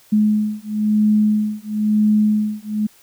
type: beating tone pair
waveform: sine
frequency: 211.8 / 212.8 Hz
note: G#3 / G#3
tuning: +34 / +42 cents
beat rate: 1 Hz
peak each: -17 dBFS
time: 0.12-2.87 s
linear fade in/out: 10 ms
effects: white hiss -51 dBFS RMS until 3.02 s